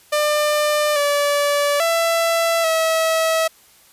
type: tone with pitch steps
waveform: sawtooth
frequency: 598 / 577 / 667 / 647 Hz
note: D5 / D5 / E5 / E5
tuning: +31 / -31 / +20 / -32 cents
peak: -12 dBFS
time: 0.12-3.48 s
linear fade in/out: 10 ms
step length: 840 ms
effects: white hiss -51 dBFS RMS until 3.92 s + resampled to 32000 Hz